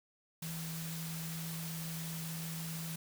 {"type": "tone in noise", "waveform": "sine", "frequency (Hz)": 163.4, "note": "E3", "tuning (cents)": -15, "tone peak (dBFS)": -40, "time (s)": [0.42, 2.96], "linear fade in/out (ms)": 5, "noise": "white", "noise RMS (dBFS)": -45, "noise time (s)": [0.42, 2.96], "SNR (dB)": 2, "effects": []}